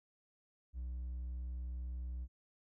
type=tone with hard clipping; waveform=sine; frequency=62.2 Hz; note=B1; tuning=13 cents sharp; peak=-40 dBFS; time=0.73-2.28 s; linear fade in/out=50 ms; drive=2 dB; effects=none